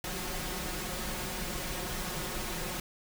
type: noise with comb filter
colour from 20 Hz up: pink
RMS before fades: -36 dBFS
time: 0.04-2.8 s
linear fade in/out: 2 ms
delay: 5.5 ms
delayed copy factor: +0.7
effects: none